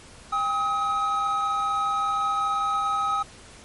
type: tone pair together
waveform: triangle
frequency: 800 / 1270 Hz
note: G5 / D#6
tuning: +35 / +35 cents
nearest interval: minor sixth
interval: 800 cents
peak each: -27 / -21 dBFS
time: 0.32-3.23 s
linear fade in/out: 10 ms
effects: pink hiss -47 dBFS RMS until 3.64 s + MP3 48 kbps